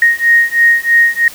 sine beating tone pair, 1864.7 / 1867.8 Hz, A#6 / A#6, 0 / +3 cents, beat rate 3.1 Hz, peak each -10 dBFS, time 0.02-1.28 s, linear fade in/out 2 ms, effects white hiss -33 dBFS RMS until 1.34 s

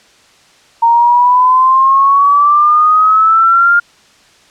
sine exponential sweep, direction up, 922 to 1412 Hz, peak -5 dBFS, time 0.82-3.8 s, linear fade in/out 10 ms, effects white hiss -46 dBFS RMS until 4.5 s + low-pass 6000 Hz 12 dB/octave

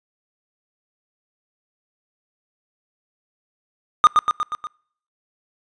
triangle tone with echo, 1221 Hz, D#6, 33 cents flat, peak -5 dBFS, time 4.04-4.07 s, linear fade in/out 0 ms, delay 120 ms, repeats 5, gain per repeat -4 dB, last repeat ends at 4.67 s, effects noise-tail reverb RT60 0.6 s tail -26 dB re dry + resampled to 22050 Hz

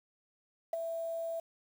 sine tone with ADSR envelope, 662 Hz, E5, 7 cents sharp, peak -26 dBFS, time 0.73-1.4 s, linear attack 4 ms, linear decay 14 ms, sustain -8 dB, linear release 5 ms, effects tanh soft clip ceiling -24 dBFS + 9-bit

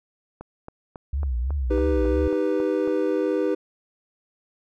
click train, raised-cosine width 1 ms, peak -23 dBFS, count 10, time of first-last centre 0.41-2.876 s, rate 3.65 Hz
sine tone with vibrato, 65.41 Hz, C2, in tune, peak -22 dBFS, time 1.13-2.28 s, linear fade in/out 5 ms, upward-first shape triangle, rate 3 Hz, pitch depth 220 cents each way
triangle chord, Eb augmented, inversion none, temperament equal, 311.1 / 392 / 493.9 Hz, Eb4 / G4 / B4, 0 / 0 / 0 cents, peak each -23 dBFS, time 1.7-3.55 s, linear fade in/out 10 ms
effects none

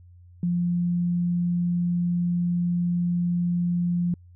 sine tone, 174.61 Hz, F3, in tune, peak -21 dBFS, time 0.43-4.14 s, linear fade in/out 2 ms, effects added 88 Hz sine -47 dBFS peak until 4.35 s

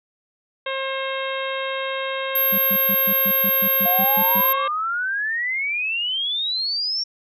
harmonic tone, 535 Hz, C5, 38 cents sharp, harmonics 1 / 2 / 3 / 4 / 5 / 6 / 7, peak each -27 / -30 / -32 / -33 / -34 / -35 / -35 dBFS, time 0.66-4.68 s, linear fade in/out 5 ms
sine tone, 12544 Hz, G9, in tune, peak -17 dBFS, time 2.35-4.53 s, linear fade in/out 5 ms
triangle tone bursts, 196 Hz, G3, in tune, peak -23 dBFS, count 11, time 2.52-4.413 s, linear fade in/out 10 ms, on 63 ms, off 120 ms
sine exponential sweep, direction up, 691 to 5560 Hz, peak -21 dBFS, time 3.85-7.04 s, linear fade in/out 10 ms
effects none

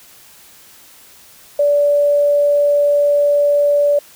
sine tone, 579 Hz, D5, 25 cents flat, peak -10 dBFS, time 1.59-3.99 s, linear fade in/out 5 ms, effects white hiss -44 dBFS RMS until 4.15 s

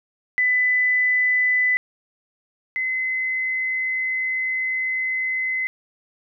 sine tone pair in turn, 2000 / 2042 Hz, B6 / C7, +21 / -43 cents, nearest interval unison, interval 36 cents, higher second, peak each -16 / -21 dBFS, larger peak first, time 0.38-1.77 / 2.76-5.67 s, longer second, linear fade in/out 0 ms, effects none

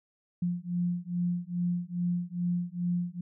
sine beating tone pair, 174.61 / 177.01 Hz, F3 / F3, 0 / +24 cents, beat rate 2.4 Hz, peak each -31 dBFS, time 0.42-3.21 s, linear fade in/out 5 ms, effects none

